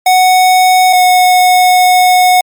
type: tone pair in turn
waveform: square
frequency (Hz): 740 / 731.1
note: F#5 / F#5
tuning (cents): 0 / -21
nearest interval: unison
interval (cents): 21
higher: first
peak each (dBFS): -5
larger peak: neither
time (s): 0.06-0.93 / 0.93-2.41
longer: second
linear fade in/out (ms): 5
effects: MP3 96 kbps